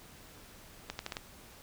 accelerating click train, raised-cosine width 0.2 ms, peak -19 dBFS, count 5, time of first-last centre 0.9-1.169 s, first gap 91 ms, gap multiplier 0.8, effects pink hiss -54 dBFS RMS until 1.62 s

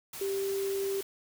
sine tone in noise, 392 Hz, G4, in tune, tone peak -29 dBFS, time 0.21-1.01 s, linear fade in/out 5 ms, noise white, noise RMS -42 dBFS, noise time 0.13-1.03 s, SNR +10 dB, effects none

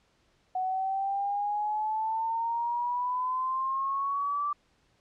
sine exponential sweep, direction up, 740 to 1173 Hz, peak -27 dBFS, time 0.55-4.53 s, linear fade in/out 5 ms, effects pink hiss -68 dBFS RMS until 5 s + low-pass 6000 Hz 12 dB/octave

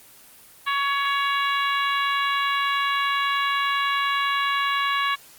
harmonic tone, 560 Hz, C#5, 18 cents sharp, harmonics 2 / 3 / 4 / 5 / 6 / 7, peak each -23 / -27 / -29 / -31 / -33 / -34 dBFS, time 0.66-5.16 s, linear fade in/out 20 ms, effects white hiss -49 dBFS RMS until 5.38 s + Opus 24 kbps

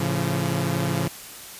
sawtooth chord, A augmented, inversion none, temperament equal with one note detuned, 110 / 138.59 / 171.32 Hz, A2 / C#3 / E#3, 0 / 0 / -33 cents, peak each -25 / -22 / -22 dBFS, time 0-1.08 s, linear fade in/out 5 ms, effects white hiss -40 dBFS RMS until 1.59 s + resampled to 32000 Hz

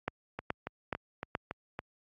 two click trains, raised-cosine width 0.5 ms, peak -16 / -21 dBFS, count 4 / 6, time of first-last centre 0.08-1.351 / 0.39-1.791 s, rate 2.36 / 3.57 Hz, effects high-pass 60 Hz 12 dB/octave + AAC 32 kbps

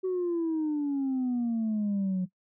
sine exponential sweep, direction down, 377.7 to 180.9 Hz, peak -24 dBFS, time 0.03-2.26 s, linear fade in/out 20 ms, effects noise-tail reverb RT60 0.1 s tail -18 dB re dry + tanh soft clip ceiling -24 dBFS

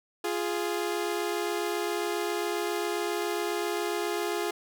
sawtooth tone pair together, 347.9 / 415.3 Hz, F4 / G#4, -7 / 0 cents, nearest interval minor third, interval 307 cents, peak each -27 dBFS, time 0.24-4.51 s, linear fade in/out 5 ms, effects none

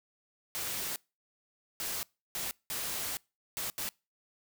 white noise bursts at uneven times, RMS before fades -36 dBFS, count 6, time 0.55-0.96 / 1.8-2.03 / 2.35-2.51 / 2.7-3.17 / 3.57-3.7 / 3.78-3.89 s, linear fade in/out 0 ms, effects noise-tail reverb RT60 0.3 s tail -26 dB re dry

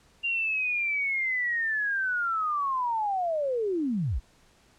sine linear sweep, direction down, 2794 to 39 Hz, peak -25 dBFS, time 0.23-4.2 s, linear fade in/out 20 ms, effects pink hiss -61 dBFS RMS until 4.78 s + low-pass 9000 Hz 12 dB/octave

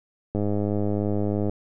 click train, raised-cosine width 2 ms, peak -13 dBFS, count 119, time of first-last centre 0.35-1.496 s, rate 103 Hz, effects none

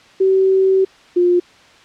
sine tone pair in turn, 381.9 / 354 Hz, G4 / F4, -45 / +23 cents, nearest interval minor second, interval 132 cents, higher first, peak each -10 dBFS, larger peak neither, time 0.2-0.85 / 1.16-1.4 s, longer first, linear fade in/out 10 ms, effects white hiss -46 dBFS RMS until 1.84 s + low-pass 4000 Hz 12 dB/octave

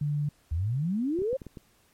sine tone, 146.83 Hz, D3, in tune, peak -25 dBFS, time 0.01-0.29 s, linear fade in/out 5 ms
sine exponential sweep, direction up, 73.42 to 554.4 Hz, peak -25 dBFS, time 0.51-1.37 s, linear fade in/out 10 ms
clicks, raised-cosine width 3 ms, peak -28 dBFS, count 6, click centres 1.189 / 1.219 / 1.33 / 1.418 / 1.467 / 1.572 s
effects pink hiss -64 dBFS RMS until 1.93 s + MP3 64 kbps

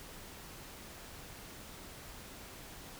silence, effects pink hiss -50 dBFS RMS until 2.99 s

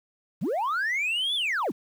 sine linear two-way sweep, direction up then down, 121.4 to 3547 to 121.4 Hz, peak -22 dBFS, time 0.41-1.72 s, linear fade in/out 20 ms, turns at 1.35 s, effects tanh soft clip ceiling -23 dBFS + 9-bit

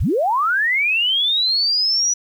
sine linear sweep, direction up, 31.39 to 5920 Hz, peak -15 dBFS, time 0-2.14 s, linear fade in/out 10 ms, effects 8-bit

